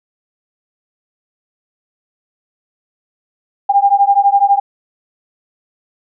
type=beating tone pair; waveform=sine; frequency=795 / 807 Hz; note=G5 / G#5; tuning=+24 / -50 cents; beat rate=12 Hz; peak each=-11 dBFS; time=3.69-4.6 s; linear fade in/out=10 ms; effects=none